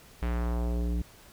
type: tone with low-pass filter sweep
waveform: square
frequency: 59.3 Hz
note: A#1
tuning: 30 cents sharp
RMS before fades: -29 dBFS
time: 0.22-1.02 s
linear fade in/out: 5 ms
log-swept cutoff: 2600 to 250 Hz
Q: 1.2
effects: pink hiss -54 dBFS RMS until 1.32 s